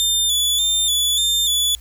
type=tone with vibrato; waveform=sawtooth; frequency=3520 Hz; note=A7; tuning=in tune; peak=-13 dBFS; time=0-1.75 s; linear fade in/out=0 ms; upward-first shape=square; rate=1.7 Hz; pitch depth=39 cents each way; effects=added 60 Hz sine -38 dBFS peak until 1.8 s + white hiss -51 dBFS RMS until 1.8 s